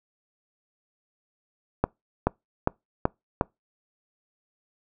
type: accelerating click train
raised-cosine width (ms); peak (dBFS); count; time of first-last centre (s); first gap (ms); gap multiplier
1; -6; 5; 1.84-3.411; 430; 0.94
effects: noise-tail reverb RT60 0.2 s tail -26 dB re dry